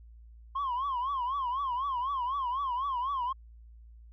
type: tone with vibrato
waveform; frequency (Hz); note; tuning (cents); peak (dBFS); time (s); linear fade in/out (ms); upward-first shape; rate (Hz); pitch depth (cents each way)
sine; 1046.5; C6; 0; -27; 0.55-3.33; 10; triangle; 4; 180
effects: tanh soft clip ceiling -27 dBFS + added 57 Hz sine -49 dBFS peak until 4.12 s